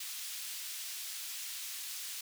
pink high-pass noise, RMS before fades -42 dBFS, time 0-2.21 s, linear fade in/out 5 ms, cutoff 3300 Hz, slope 12 dB/octave, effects none

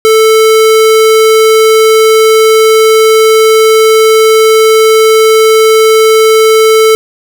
square tone, 440 Hz, A4, in tune, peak -3 dBFS, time 0.05-6.95 s, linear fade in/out 0 ms, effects none

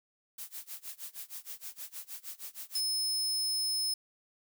blue noise with tremolo, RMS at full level -41 dBFS, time 0.38-2.81 s, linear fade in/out 5 ms, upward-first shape sine, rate 6.4 Hz, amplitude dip 95%
sawtooth tone, 5200 Hz, E8, 24 cents flat, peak -27 dBFS, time 2.75-3.94 s, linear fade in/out 5 ms
effects none

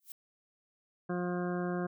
violet noise with exponential growth, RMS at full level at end -41 dBFS, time 0-0.12 s, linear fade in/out 1 ms, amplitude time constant 24 ms
harmonic tone, 177.8 Hz, F3, 31 cents sharp, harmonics 1 / 2 / 3 / 4 / 6 / 7 / 8 / 9, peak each -34 / -36 / -42 / -42 / -46 / -49 / -48 / -47 dBFS, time 1.09-1.87 s, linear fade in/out 10 ms
effects none

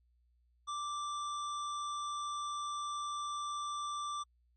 square tone, 1174.7 Hz, D6, in tune, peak -37 dBFS, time 0.67-4.24 s, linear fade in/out 20 ms, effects added 60 Hz sine -68 dBFS peak until 4.56 s + MP3 32 kbps

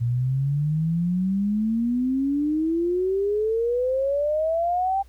sine exponential sweep, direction up, 116.54 to 793 Hz, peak -20 dBFS, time 0-5.03 s, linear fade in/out 20 ms, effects added 60 Hz sine -46 dBFS peak until 5.08 s + pink hiss -61 dBFS RMS until 5.08 s

